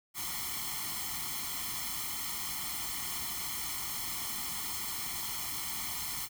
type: noise with comb filter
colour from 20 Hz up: white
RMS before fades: -37 dBFS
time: 0.14-6.29 s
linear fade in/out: 50 ms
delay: 0.94 ms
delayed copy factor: +0.85
effects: none